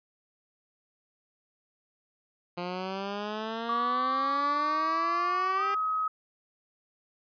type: exponential sweep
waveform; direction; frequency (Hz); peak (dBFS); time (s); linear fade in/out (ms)
10% pulse; up; 174.61 to 400.9; -24; 2.57-5.75; 10
type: tone with pitch glide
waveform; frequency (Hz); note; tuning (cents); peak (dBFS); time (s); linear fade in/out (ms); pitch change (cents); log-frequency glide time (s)
sine; 1151 to 1269.8; D6 to D#6; -35 to +35; -26; 3.69-6.08; 5; +170; 5.56-5.64
effects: resampled to 11025 Hz

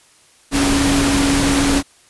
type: tone in noise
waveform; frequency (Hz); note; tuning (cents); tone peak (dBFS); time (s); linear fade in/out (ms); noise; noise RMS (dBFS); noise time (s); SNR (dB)
sine; 278.8; C#4; +10; -15; 0.51-1.83; 50; pink; -18; 0.51-1.83; 0
effects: white hiss -51 dBFS RMS until 2.09 s + resampled to 24000 Hz

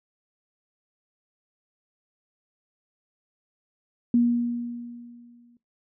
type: tone with exponential decay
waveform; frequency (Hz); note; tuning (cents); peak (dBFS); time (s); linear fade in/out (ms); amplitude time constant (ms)
sine; 238.6; A#3; +41; -15; 4.14-5.57; 2; 310
effects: noise-tail reverb RT60 0.2 s tail -18 dB re dry

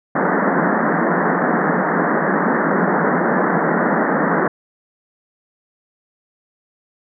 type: band-pass noise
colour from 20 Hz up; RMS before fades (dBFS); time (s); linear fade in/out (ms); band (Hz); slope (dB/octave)
pink; -17; 0.15-4.48; 5; 160 to 1900; 96
effects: none

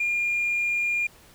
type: tone with hard clipping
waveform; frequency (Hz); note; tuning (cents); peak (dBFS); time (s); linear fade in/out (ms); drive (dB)
triangle; 2412; D7; +46; -22; 0-1.07; 5; 2
effects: pink hiss -53 dBFS RMS until 1.34 s

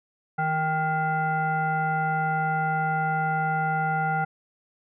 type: tone with frequency modulation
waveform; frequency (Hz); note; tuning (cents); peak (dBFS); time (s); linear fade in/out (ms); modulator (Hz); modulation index
sine; 784; G5; 0; -22; 0.38-4.25; 10; 625; 1.1
effects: none

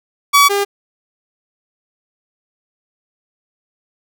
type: tone pair in turn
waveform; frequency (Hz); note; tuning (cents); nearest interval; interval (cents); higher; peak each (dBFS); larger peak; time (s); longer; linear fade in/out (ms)
sawtooth; 1138 / 402.3; C#6 / G4; +45 / +45; octave + tritone; 1800; first; -3 / -10; first; 0.33-0.49 / 0.49-0.65; neither; 20
effects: none

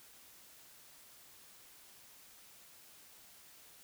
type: silence
effects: white hiss -59 dBFS RMS until 3.83 s

